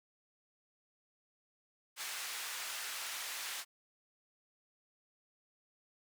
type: band-pass noise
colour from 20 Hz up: pink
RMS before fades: -42 dBFS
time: 1.96-3.65 s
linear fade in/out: 50 ms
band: 1400 to 14000 Hz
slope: 12 dB/octave
effects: none